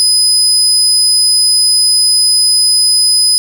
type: tone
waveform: 30% pulse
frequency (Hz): 5010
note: D#8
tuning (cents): +11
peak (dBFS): -3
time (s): 0-3.38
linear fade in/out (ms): 0
effects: none